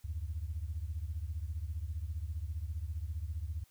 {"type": "beating tone pair", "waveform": "sine", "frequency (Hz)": [73.42, 88.42], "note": ["D2", "F2"], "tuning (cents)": [0, 22], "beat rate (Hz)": 15, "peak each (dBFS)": [-37, -39], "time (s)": [0.04, 3.64], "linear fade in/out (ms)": 10, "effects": ["tanh soft clip ceiling -28 dBFS", "white hiss -68 dBFS RMS until 3.7 s"]}